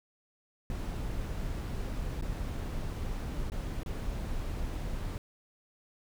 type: noise with dropouts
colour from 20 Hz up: brown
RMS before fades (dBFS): -35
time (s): 0.7-5.18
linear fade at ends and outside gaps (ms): 1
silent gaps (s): 2.212-2.223 / 3.5-3.519 / 3.833-3.861
effects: none